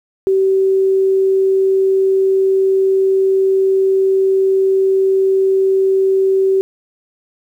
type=tone; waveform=sine; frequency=384.2 Hz; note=G4; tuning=35 cents flat; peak=-10 dBFS; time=0.27-6.61 s; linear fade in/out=0 ms; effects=8-bit